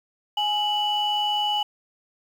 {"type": "tone pair together", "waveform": "sine", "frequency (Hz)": [835, 2960], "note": ["G#5", "F#7"], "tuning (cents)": [9, 0], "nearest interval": "octave + minor seventh", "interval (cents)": 2191, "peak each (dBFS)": -23, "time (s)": [0.37, 1.63], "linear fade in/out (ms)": 5, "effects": ["tanh soft clip ceiling -15 dBFS", "8-bit"]}